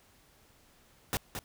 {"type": "noise with echo", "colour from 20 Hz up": "pink", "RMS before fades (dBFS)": -31, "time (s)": [1.13, 1.17], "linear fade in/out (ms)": 0, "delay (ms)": 220, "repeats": 1, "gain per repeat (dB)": -7, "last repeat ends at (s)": 1.39, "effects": ["pink hiss -63 dBFS RMS until 1.44 s"]}